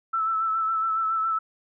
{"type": "tone with vibrato", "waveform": "sine", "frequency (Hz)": 1319, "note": "E6", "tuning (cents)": 1, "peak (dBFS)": -22, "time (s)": [0.13, 1.39], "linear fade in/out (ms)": 10, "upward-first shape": "sine", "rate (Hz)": 7.2, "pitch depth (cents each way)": 29, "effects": []}